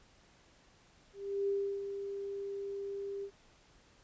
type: tone with ADSR envelope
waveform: sine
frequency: 397.9 Hz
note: G4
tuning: 26 cents sharp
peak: -29 dBFS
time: 1.13-3.31 s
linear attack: 350 ms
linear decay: 330 ms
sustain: -8 dB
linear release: 75 ms
effects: pink hiss -64 dBFS RMS until 4.03 s + resampled to 16000 Hz